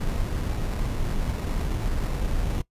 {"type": "noise with sample-and-hold", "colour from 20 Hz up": "brown", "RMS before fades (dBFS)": -26, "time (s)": [0, 2.62], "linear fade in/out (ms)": 10, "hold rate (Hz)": 3150, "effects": ["noise-tail reverb RT60 0.1 s tail -20 dB re dry", "resampled to 32000 Hz"]}